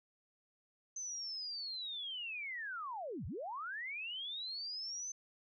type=linear two-way sweep; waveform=sine; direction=down then up; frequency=6230 to 62.9 to 6230 Hz; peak=-40 dBFS; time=0.96-5.12 s; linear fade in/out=5 ms; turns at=3.26 s; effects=none